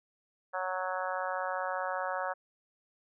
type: harmonic tone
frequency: 185 Hz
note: F#3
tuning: in tune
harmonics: 3 / 4 / 5 / 6 / 7 / 8 / 9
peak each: -37 / -38 / -39 / -40 / -40 / -41 / -42 dBFS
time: 0.53-2.34 s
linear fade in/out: 20 ms
effects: none